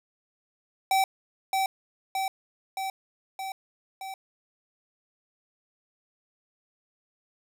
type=tone with echo; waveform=square; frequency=770 Hz; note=G5; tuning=31 cents flat; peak=-21 dBFS; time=0.91-1.04 s; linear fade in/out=2 ms; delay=620 ms; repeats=5; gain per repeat=-3 dB; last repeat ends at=4.14 s; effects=none